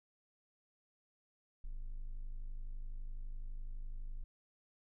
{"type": "tone", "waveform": "triangle", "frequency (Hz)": 25.96, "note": "G#0", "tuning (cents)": 0, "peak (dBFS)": -37, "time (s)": [1.64, 4.24], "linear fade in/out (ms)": 0, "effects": ["tanh soft clip ceiling -33 dBFS"]}